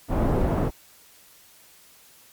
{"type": "low-pass noise", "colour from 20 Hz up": "pink", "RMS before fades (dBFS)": -22, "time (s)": [0.08, 0.71], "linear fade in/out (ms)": 50, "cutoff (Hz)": 710, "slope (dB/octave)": 12, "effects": ["white hiss -53 dBFS RMS until 2.32 s", "MP3 96 kbps"]}